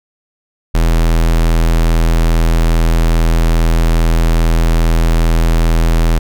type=tone; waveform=square; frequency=41.2 Hz; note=E1; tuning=in tune; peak=-9 dBFS; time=0.74-6.19 s; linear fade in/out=10 ms; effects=none